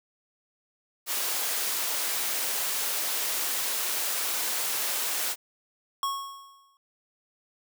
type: noise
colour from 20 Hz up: white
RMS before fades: -29 dBFS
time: 1.06-5.36 s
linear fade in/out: 50 ms
type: tone with exponential decay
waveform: square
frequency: 1100 Hz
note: C#6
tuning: 14 cents flat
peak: -25 dBFS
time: 6.03-6.77 s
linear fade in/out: 1 ms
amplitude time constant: 160 ms
effects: high-pass 400 Hz 12 dB/octave